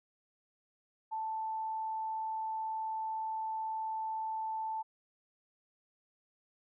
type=tone; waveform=sine; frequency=881 Hz; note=A5; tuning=2 cents sharp; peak=-34 dBFS; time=1.11-4.83 s; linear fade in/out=20 ms; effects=none